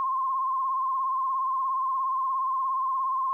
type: tone with vibrato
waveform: sine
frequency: 1057 Hz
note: C6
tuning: 17 cents sharp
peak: -24 dBFS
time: 0-3.33 s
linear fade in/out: 0 ms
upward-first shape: sine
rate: 17 Hz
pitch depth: 50 cents each way
effects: 11-bit